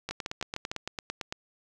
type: two click trains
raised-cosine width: 0.2 ms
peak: -16 / -16 dBFS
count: 12 / 5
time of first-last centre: 0.09-1.325 / 0.11-0.715 s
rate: 8.91 / 6.61 Hz
effects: none